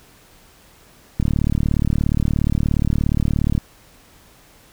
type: click train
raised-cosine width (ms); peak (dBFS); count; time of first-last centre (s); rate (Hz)
5; -6; 89; 1.2-3.578; 37
effects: pink hiss -50 dBFS RMS until 4.72 s